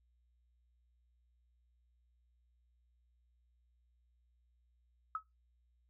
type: tone with exponential decay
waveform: sine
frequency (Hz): 1286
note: E6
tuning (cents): -43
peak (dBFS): -31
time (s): 5.15-5.23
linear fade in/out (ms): 2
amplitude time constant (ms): 16
effects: noise-tail reverb RT60 0.2 s tail -19 dB re dry + added 60 Hz sine -70 dBFS peak until 5.89 s